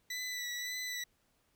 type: tone with vibrato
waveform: 20% pulse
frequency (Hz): 1975.5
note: B6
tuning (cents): 0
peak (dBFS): -32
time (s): 0.1-1.04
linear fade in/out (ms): 5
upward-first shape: sine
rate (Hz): 1.8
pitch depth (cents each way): 27
effects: pink hiss -74 dBFS RMS until 1.55 s